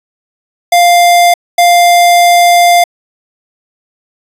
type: tone bursts at uneven times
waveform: square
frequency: 698.5 Hz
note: F5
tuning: in tune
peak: -4 dBFS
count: 2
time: 0.72-1.34 / 1.58-2.84 s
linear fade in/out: 5 ms
effects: resampled to 32000 Hz